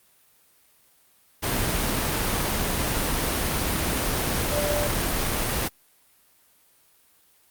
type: tone in noise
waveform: sine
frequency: 587.3 Hz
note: D5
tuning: in tune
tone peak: -25 dBFS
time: 4.51-4.88 s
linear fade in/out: 20 ms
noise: pink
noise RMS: -25 dBFS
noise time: 1.42-5.69 s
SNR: -3 dB
effects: white hiss -60 dBFS RMS until 7.5 s + Opus 32 kbps